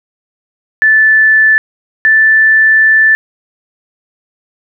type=tone pair in turn; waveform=sine; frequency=1752 / 1759.8 Hz; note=A6 / A6; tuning=-8 / 0 cents; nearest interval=unison; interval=8 cents; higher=second; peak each=-4 dBFS; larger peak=neither; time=0.82-1.58 / 2.05-3.15 s; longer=second; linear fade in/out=0 ms; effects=none